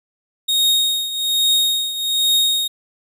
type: tone with tremolo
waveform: 40% pulse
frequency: 3729 Hz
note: A#7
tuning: in tune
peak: -11 dBFS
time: 0.48-2.68 s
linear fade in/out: 10 ms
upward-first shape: triangle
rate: 1.2 Hz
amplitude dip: 75%
effects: none